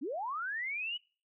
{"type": "linear sweep", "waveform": "sine", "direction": "up", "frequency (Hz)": [230, 2988], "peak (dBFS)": -34, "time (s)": [0.01, 0.98], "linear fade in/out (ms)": 20, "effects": ["noise-tail reverb RT60 0.4 s tail -25 dB re dry"]}